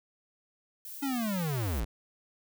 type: noise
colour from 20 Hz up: violet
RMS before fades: -43 dBFS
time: 0.85-1.8 s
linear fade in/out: 2 ms
type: linear sweep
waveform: square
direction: down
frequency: 285.9 to 46.25 Hz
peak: -30 dBFS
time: 1.02-1.85 s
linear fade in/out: 10 ms
effects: none

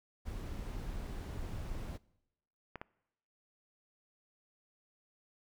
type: noise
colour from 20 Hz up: brown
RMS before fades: -41 dBFS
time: 0.25-1.98 s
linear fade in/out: 20 ms
type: clicks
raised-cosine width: 0.5 ms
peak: -27 dBFS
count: 2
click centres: 2.757 / 2.815 s
effects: noise-tail reverb RT60 0.9 s tail -23 dB re dry

